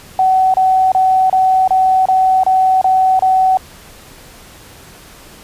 sine tone bursts, 754 Hz, F#5, 32 cents sharp, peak -8 dBFS, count 9, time 0.19-3.572 s, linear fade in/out 2 ms, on 350 ms, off 29 ms, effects pink hiss -39 dBFS RMS until 5.43 s + resampled to 32000 Hz

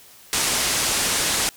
white low-pass noise, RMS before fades -22 dBFS, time 0.33-1.49 s, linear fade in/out 0 ms, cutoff 10000 Hz, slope 24 dB/octave, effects white hiss -48 dBFS RMS until 1.56 s

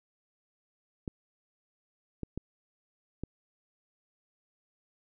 clicks, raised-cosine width 3 ms, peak -22 dBFS, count 4, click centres 1.078 / 2.233 / 2.376 / 3.236 s, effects none

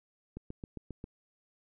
click train, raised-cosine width 3 ms, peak -28 dBFS, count 6, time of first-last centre 0.37-1.041 s, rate 7.45 Hz, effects none

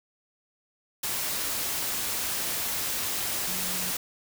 sine tone in noise, 183.3 Hz, F#3, 16 cents flat, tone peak -40 dBFS, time 3.48-3.91 s, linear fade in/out 5 ms, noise white, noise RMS -30 dBFS, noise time 1.03-3.97 s, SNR -13 dB, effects none

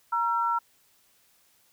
sine tone pair together, 940 / 1351.4 Hz, A#5 / E6, +14 / +43 cents, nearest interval tritone, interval 629 cents, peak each -26 dBFS, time 0.12-0.59 s, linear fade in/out 10 ms, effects white hiss -64 dBFS RMS until 1.72 s

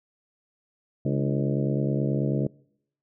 harmonic tone with a mistuned harmonic, 69.3 Hz, C#2, in tune, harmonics 2 / 3 / 4 / 5 / 6 / 7 / 8 / 9, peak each -25 / -29 / -31 / -33 / -35 / -36 / -37 / -38 dBFS, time 1.05-2.47 s, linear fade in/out 5 ms, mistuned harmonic 4, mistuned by +95 cents, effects noise-tail reverb RT60 0.7 s tail -24 dB re dry

